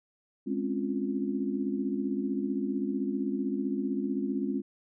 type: chord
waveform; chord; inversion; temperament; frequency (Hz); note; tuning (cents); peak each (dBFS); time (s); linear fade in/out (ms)
sine; Db major seventh; second; equal; 207.7 / 261.6 / 277.2 / 349.2; Ab3 / C4 / Db4 / F4; 0 / 0 / 0 / 0; -33 / -33 / -33 / -36; 0.46-4.62; 20
effects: none